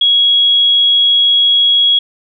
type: tone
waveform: sine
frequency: 3322 Hz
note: G#7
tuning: in tune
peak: -7 dBFS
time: 0.01-1.99 s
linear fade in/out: 5 ms
effects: none